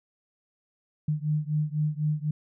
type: beating tone pair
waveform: sine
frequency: 150 / 154 Hz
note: D3 / D#3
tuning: +37 / -17 cents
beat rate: 4 Hz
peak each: -27 / -28 dBFS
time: 1.08-2.31 s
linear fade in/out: 5 ms
effects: none